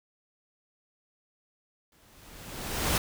pink noise with exponential growth, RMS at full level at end -24 dBFS, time 1.92-2.98 s, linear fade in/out 2 ms, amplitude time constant 230 ms, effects none

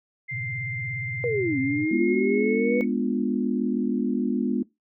sine tone with pitch glide, 2093 to 2216 Hz, C7 to C#7, 0 to -1 cents, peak -30 dBFS, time 0.28-2.85 s, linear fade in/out 20 ms, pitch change +99 cents, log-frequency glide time 1.56-2.72 s
sine tone with vibrato, 122.5 Hz, B2, 14 cents flat, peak -31 dBFS, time 0.31-1.86 s, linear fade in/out 20 ms, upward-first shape sine, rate 17 Hz, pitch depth 230 cents each way
sine linear two-way sweep, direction down then up, 493.9 to 260.4 to 493.9 Hz, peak -22 dBFS, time 1.24-2.81 s, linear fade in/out 0 ms, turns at 1.59 s
sine chord, G# diminished seventh, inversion none, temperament equal with one note detuned, 207.7 / 246.9 / 293.7 / 351.7 Hz, G#3 / B3 / D4 / F4, 0 / 0 / 0 / +12 cents, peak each -27 / -25 / -30 / -31 dBFS, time 1.91-4.63 s, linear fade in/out 5 ms
effects noise-tail reverb RT60 0.2 s tail -21 dB re dry

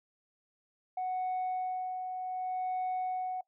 sine tone with tremolo, 740 Hz, F#5, in tune, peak -28 dBFS, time 0.97-3.41 s, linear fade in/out 5 ms, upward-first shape sine, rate 0.66 Hz, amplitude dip 50%, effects noise-tail reverb RT60 0.1 s tail -20 dB re dry + tanh soft clip ceiling -29 dBFS

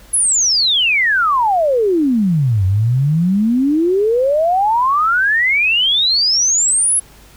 sine exponential two-way sweep, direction down then up, 11050 to 91.3 to 11050 Hz, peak -11 dBFS, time 0.13-7 s, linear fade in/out 10 ms, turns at 2.65 s, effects added 50 Hz sine -45 dBFS peak until 7.36 s + pink hiss -45 dBFS RMS until 7.36 s

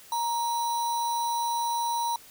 sine tone with sample-and-hold, 937 Hz, A#5, 9 cents sharp, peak -25 dBFS, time 0.12-2.16 s, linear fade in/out 2 ms, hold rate 4900 Hz, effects white hiss -51 dBFS RMS until 2.3 s

